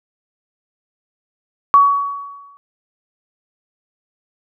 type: tone with exponential decay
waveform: sine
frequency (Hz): 1127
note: C#6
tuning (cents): +28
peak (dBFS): -4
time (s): 1.74-2.57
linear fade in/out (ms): 0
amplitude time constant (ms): 180
effects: none